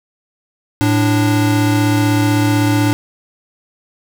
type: tone pair together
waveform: square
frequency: 109.87 / 293.7 Hz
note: A2 / D4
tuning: -2 / 0 cents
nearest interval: octave + perfect fourth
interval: 1702 cents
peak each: -15 dBFS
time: 0.81-2.93 s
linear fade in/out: 0 ms
effects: none